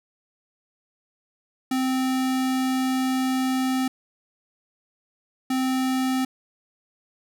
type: tone bursts at uneven times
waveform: square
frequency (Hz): 260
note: C4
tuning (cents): -11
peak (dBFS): -22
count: 2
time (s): 1.71-3.88 / 5.5-6.25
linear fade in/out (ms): 5
effects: none